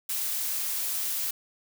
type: noise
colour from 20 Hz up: blue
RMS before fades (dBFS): -30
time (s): 0.09-1.31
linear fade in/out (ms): 5
effects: none

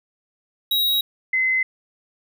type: tone pair in turn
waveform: square / sine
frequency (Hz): 3824 / 2049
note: A#7 / C7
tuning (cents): +43 / -37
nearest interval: major seventh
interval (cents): 1080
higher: first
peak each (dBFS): -18 / -17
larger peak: second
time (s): 0.71-1.01 / 1.33-1.63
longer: neither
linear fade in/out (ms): 5
effects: none

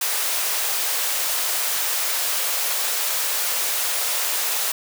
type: high-pass noise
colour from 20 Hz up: white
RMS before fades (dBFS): -23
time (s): 0.01-4.72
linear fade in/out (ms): 5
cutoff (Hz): 470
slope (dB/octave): 24
effects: none

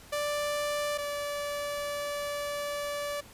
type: tone pair in turn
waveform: sawtooth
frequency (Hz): 587.3 / 579.9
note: D5 / D5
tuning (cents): 0 / -22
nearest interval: unison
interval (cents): 22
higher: first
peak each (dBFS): -25 / -28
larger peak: first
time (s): 0.12-0.98 / 0.98-3.21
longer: second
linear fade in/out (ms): 10
effects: pink hiss -52 dBFS RMS until 3.33 s + resampled to 32000 Hz

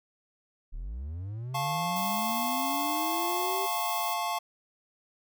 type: linear sweep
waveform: triangle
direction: up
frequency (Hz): 31.12 to 393.5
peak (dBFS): -32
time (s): 0.72-3.67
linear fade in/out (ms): 20
type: chord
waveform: square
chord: F augmented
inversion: none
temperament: just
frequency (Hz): 698.5 / 873.1 / 1091.3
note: F5 / A5 / C#6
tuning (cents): 0 / -14 / -27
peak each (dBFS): -34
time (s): 1.54-4.39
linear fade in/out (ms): 10
type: noise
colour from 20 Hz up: violet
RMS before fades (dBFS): -37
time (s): 1.96-4.14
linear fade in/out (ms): 5
effects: none

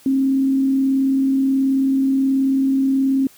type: tone with frequency modulation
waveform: sine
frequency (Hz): 268.7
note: C4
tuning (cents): +46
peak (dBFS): -14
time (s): 0.06-3.27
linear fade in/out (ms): 2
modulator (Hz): 38.6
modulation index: 0.2
effects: white hiss -49 dBFS RMS until 3.37 s

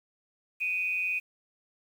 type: tone with amplitude modulation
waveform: sine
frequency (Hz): 2489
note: D#7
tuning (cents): 0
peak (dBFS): -24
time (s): 0.6-1.2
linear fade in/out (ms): 20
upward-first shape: sine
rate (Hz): 184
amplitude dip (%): 65
effects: 9-bit

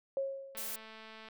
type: tone with exponential decay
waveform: sine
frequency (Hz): 544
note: C#5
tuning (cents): -33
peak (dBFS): -29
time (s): 0.17-0.86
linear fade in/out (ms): 1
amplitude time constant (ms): 150
type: click train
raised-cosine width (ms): 0.3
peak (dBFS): -35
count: 163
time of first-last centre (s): 0.55-1.286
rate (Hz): 220
type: noise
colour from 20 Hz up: blue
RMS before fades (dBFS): -40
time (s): 0.57-0.76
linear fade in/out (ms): 5
effects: none

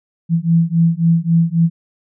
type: beating tone pair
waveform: sine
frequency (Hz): 164.81 / 168.51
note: E3 / E3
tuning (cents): 0 / +38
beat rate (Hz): 3.7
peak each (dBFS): -14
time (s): 0.29-1.7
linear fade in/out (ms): 50
effects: none

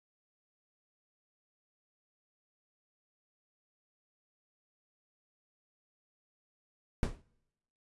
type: noise with exponential decay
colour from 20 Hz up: brown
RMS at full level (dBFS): -26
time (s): 7.03-7.22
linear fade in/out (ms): 1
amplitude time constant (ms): 40
effects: noise-tail reverb RT60 0.9 s tail -26 dB re dry + resampled to 24000 Hz

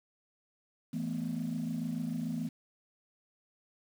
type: chord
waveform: sine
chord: E suspended fourth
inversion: none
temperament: equal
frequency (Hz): 164.81 / 220 / 246.9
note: E3 / A3 / B3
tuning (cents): 0 / 0 / 0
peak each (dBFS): -36 / -36 / -35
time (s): 0.93-2.49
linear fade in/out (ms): 10
effects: tanh soft clip ceiling -27 dBFS + 9-bit

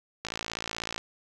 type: click train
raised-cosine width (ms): 0.2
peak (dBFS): -15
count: 42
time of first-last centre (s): 0.25-0.98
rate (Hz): 56.2
effects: none

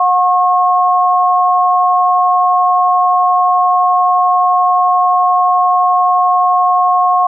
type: tone pair together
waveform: sine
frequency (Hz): 725.5 / 1086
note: F#5 / C#6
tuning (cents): -34 / -36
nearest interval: perfect fifth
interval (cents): 698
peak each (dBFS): -11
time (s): 0-7.27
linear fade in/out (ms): 5
effects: none

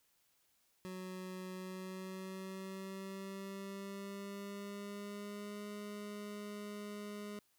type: tone with pitch glide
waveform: 25% pulse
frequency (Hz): 185.3 to 206.8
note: F#3 to G#3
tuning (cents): +3 to -7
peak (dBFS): -40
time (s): 0.85-7.39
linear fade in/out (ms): 0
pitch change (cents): +190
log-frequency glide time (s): 1.53-5.65
effects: white hiss -75 dBFS RMS until 7.58 s

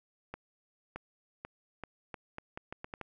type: accelerating click train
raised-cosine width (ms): 0.5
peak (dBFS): -25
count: 11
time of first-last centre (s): 0.34-3.013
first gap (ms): 620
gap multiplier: 0.79
effects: none

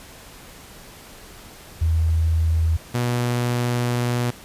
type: tone pair in turn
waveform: sine / sawtooth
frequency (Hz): 81.1 / 121.51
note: E2 / B2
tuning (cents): -28 / -28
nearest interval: perfect fifth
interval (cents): 700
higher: second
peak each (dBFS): -16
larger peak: neither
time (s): 1.81-2.77 / 2.94-4.31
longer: second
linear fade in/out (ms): 10
effects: pink hiss -43 dBFS RMS until 4.44 s + resampled to 32000 Hz

